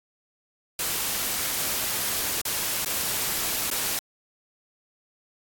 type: noise with dropouts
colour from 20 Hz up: white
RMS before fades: -27 dBFS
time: 0.79-3.99 s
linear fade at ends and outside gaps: 2 ms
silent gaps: 2.415-2.452 / 2.848-2.859 / 3.702-3.712 s
effects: AAC 64 kbps